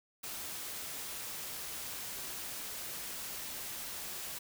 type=noise; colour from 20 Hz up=white; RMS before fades=-42 dBFS; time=0.23-4.39 s; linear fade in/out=10 ms; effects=none